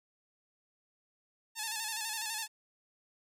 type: tone with vibrato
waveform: 5% pulse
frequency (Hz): 880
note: A5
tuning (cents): 0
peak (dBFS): -23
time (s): 1.55-2.48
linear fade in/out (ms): 50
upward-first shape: square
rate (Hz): 12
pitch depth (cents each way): 51
effects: none